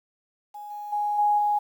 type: tone with level steps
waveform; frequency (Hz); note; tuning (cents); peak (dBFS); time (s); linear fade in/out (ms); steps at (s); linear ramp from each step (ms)
sine; 830.6; G#5; 0; -36 / -33 / -23 / -18 / -20; 0.54-1.59; 10; 0.7 / 0.92 / 1.18 / 1.38; 10
effects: 9-bit